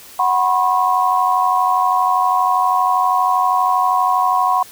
sine chord, F# suspended fourth, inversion none, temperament equal with one note detuned, 740 / 987.8 / 1080.3 Hz, F#5 / B5 / C#6, 0 / 0 / -45 cents, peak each -17 dBFS, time 0.19-4.63 s, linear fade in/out 5 ms, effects white hiss -40 dBFS RMS until 4.71 s

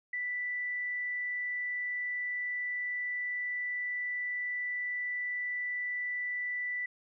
sine tone, 1975.5 Hz, B6, in tune, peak -32 dBFS, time 0.13-6.86 s, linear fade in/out 5 ms, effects none

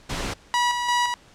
pink noise, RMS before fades -28 dBFS, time 0.09-0.34 s, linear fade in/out 10 ms
sawtooth tone with tremolo, 970 Hz, B5, 31 cents flat, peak -15 dBFS, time 0.54-1.14 s, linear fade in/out 0 ms, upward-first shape square, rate 2.9 Hz, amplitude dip 45%
effects pink hiss -52 dBFS RMS until 1.34 s + low-pass 7000 Hz 12 dB/octave

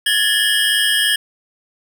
square tone cluster, 1681 / 1784 / 2938 / 3217 Hz, G#6 / A6 / F#7 / G7, +20 / +23 / -13 / +44 cents, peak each -20 / -23 / -21 / -18 dBFS, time 0.06-1.16 s, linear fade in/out 5 ms, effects none

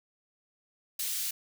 white high-pass noise, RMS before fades -33 dBFS, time 0.99-1.31 s, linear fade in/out 5 ms, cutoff 2900 Hz, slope 12 dB/octave, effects none

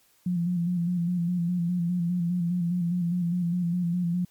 sine tone with vibrato, 174.61 Hz, F3, in tune, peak -23 dBFS, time 0.26-4.25 s, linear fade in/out 5 ms, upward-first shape square, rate 4.9 Hz, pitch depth 42 cents each way, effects white hiss -63 dBFS RMS until 4.3 s + MP3 96 kbps

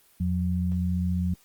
sine tone pair together, 84.95 / 180 Hz, F2 / F#3, -47 / -47 cents, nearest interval octave + minor second, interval 1300 cents, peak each -26 dBFS, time 0.2-1.34 s, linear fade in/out 5 ms, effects white hiss -60 dBFS RMS until 1.44 s + Opus 24 kbps

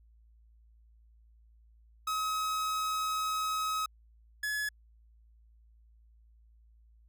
45% pulse tone pair in turn, 1274 / 1700.6 Hz, D#6 / G#6, +41 / +41 cents, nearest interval perfect fourth, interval 500 cents, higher second, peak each -30 / -31 dBFS, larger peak first, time 2.07-3.86 / 4.43-4.69 s, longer first, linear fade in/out 5 ms, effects added 56 Hz sine -58 dBFS peak until 7.08 s

